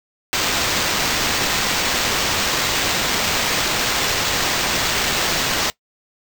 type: noise with sample-and-hold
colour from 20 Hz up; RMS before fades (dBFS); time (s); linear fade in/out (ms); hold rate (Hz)
violet; -20; 0.33-5.7; 0; 11025
effects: noise-tail reverb RT60 0.1 s tail -20 dB re dry